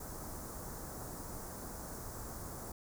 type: band-stop noise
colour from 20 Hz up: pink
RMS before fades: -45 dBFS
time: 0-2.72 s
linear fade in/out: 5 ms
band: 1400 to 6000 Hz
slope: 24 dB/octave
effects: none